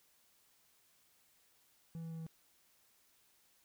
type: tone with pitch steps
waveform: triangle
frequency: 164.81 / 163.86 / 162.92 / 161.98 Hz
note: E3 / E3 / E3 / E3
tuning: 0 / -10 / -20 / -30 cents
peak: -40 dBFS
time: 1.95-2.266 s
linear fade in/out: 0 ms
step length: 79 ms
effects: white hiss -71 dBFS RMS until 3.64 s